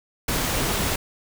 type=noise; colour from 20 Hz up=pink; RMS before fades=-24 dBFS; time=0.28-0.96 s; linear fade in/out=5 ms; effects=none